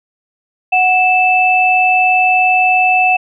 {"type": "tone pair together", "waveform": "sine", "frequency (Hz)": [740, 2637], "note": ["F#5", "E7"], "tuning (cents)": [0, 0], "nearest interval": "octave + minor seventh", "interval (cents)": 2200, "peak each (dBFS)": -11, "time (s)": [0.72, 3.17], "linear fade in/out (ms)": 10, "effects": []}